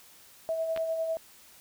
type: tone with tremolo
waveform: sine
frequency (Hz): 650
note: E5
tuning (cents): -24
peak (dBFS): -26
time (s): 0.49-1.17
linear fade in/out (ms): 0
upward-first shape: sine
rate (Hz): 10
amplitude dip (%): 40
type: clicks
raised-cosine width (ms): 0.3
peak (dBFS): -22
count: 2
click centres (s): 0.763 / 0.775
effects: white hiss -55 dBFS RMS until 1.6 s